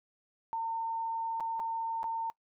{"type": "tone with dropouts", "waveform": "sine", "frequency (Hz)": 908, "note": "A#5", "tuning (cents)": -46, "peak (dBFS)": -31, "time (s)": [0.53, 2.3], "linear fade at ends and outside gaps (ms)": 0, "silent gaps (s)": [[1.4, 1.406], [1.595, 1.6], [2.031, 2.041]], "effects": ["noise-tail reverb RT60 0.1 s tail -22 dB re dry"]}